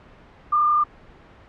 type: tone with frequency modulation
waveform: sine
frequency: 1201 Hz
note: D6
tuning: 38 cents sharp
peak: -15 dBFS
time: 0.52-0.84 s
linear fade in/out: 10 ms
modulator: 31 Hz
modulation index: 0.58
effects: pink hiss -48 dBFS RMS until 1.48 s + low-pass 2000 Hz 12 dB/octave